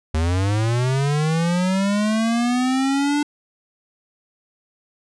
square linear sweep, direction up, 76.5 to 295.7 Hz, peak -18 dBFS, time 0.14-3.23 s, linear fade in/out 5 ms, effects resampled to 22050 Hz

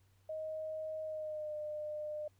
sine tone with pitch glide, 627 to 603.9 Hz, D#5 to D5, +13 to +48 cents, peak -38 dBFS, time 0.29-2.28 s, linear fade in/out 5 ms, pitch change -65 cents, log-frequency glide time 1.03-1.55 s, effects added 96 Hz sine -67 dBFS peak until 2.39 s + pink hiss -75 dBFS RMS until 2.39 s

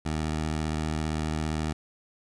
15% pulse tone with vibrato, 77.78 Hz, D#2, in tune, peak -21 dBFS, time 0.05-1.73 s, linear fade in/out 10 ms, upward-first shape sine, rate 15 Hz, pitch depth 27 cents each way, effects resampled to 22050 Hz + 10-bit

